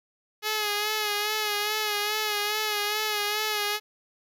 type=tone with vibrato; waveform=5% pulse; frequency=421.5 Hz; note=G#4; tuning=26 cents sharp; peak=-14 dBFS; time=0.42-3.8 s; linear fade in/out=50 ms; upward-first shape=sine; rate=2.4 Hz; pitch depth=42 cents each way; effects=none